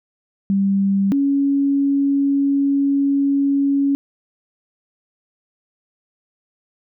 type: tone pair in turn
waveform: sine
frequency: 196.5 / 278.9 Hz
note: G3 / C#4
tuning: +4 / +11 cents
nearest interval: tritone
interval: 607 cents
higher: second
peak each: -14 dBFS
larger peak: neither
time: 0.5-1.12 / 1.12-3.95 s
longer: second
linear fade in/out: 0 ms
effects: none